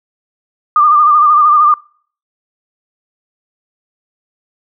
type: tone with vibrato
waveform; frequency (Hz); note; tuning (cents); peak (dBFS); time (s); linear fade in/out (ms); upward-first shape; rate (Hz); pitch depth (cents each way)
sine; 1200; D6; +37; -5; 0.76-1.74; 2; sine; 13; 52
effects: noise-tail reverb RT60 0.5 s tail -26 dB re dry